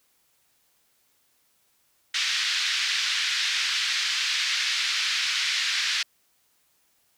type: band-pass noise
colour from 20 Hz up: white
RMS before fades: -26 dBFS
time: 2.14-6.03 s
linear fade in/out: 5 ms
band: 1600 to 4900 Hz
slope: 24 dB/octave
effects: white hiss -67 dBFS RMS until 7.17 s